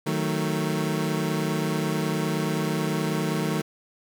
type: chord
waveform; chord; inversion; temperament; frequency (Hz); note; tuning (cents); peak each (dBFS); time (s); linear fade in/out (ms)
25% pulse; D# diminished; none; equal with one note detuned; 155.56 / 185 / 220.9; D#3 / F#3 / A3; 0 / 0 / +7; -23 / -26 / -26; 0.06-3.62; 10
effects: none